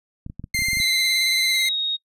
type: clicks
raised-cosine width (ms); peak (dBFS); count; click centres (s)
5; -21; 11; 0.264 / 0.299 / 0.396 / 0.441 / 0.548 / 0.591 / 0.621 / 0.685 / 0.732 / 0.771 / 0.801
type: tone with vibrato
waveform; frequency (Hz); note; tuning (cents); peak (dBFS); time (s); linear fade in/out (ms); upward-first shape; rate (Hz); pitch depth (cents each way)
sawtooth; 2093; C7; 0; -17; 0.54-1.69; 5; triangle; 18; 24
type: tone with pitch glide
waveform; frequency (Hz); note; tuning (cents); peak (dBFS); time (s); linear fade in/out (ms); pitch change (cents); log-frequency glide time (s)
sine; 3992 to 3746; B7 to A#7; +18 to +8; -21; 0.79-1.97; 20; -110; 1.48-1.77
effects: noise-tail reverb RT60 0.1 s tail -24 dB re dry + resampled to 32000 Hz